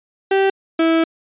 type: tone pair in turn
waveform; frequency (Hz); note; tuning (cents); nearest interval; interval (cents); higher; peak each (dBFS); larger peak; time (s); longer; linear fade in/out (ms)
35% pulse; 388.7 / 326.9; G4 / E4; -15 / -14; minor third; 299; first; -11; neither; 0.31-0.5 / 0.79-1.04; second; 5
effects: resampled to 8000 Hz